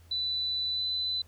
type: tone with pitch glide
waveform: sine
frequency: 3982 to 4007 Hz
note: B7 to B7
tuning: +14 to +24 cents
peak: -28 dBFS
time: 0.11-1.22 s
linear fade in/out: 5 ms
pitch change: +10 cents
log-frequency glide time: 0.73-0.83 s
effects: added 84 Hz sine -53 dBFS peak until 1.27 s + pink hiss -63 dBFS RMS until 1.27 s